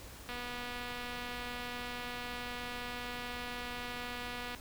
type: click train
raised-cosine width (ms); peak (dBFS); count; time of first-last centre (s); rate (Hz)
0.3; -26; 1040; 0.29-4.548; 244
effects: added 60 Hz sine -54 dBFS peak until 4.6 s + pink hiss -51 dBFS RMS until 4.6 s